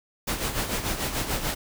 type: noise with tremolo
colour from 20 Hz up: pink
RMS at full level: -26 dBFS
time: 0.27-1.55 s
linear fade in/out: 10 ms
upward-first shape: sine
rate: 6.8 Hz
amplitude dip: 60%
effects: none